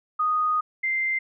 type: tone pair in turn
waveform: sine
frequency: 1241 / 2087 Hz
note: D#6 / C7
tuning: -5 / -5 cents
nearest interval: major sixth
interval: 900 cents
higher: second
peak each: -20 / -22 dBFS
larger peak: first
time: 0.19-0.61 / 0.83-1.19 s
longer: first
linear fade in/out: 10 ms
effects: none